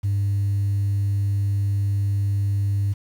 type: tone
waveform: sine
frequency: 100 Hz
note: G2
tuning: 35 cents sharp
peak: -17 dBFS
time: 0.03-2.94 s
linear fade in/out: 20 ms
effects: tanh soft clip ceiling -17 dBFS + 8-bit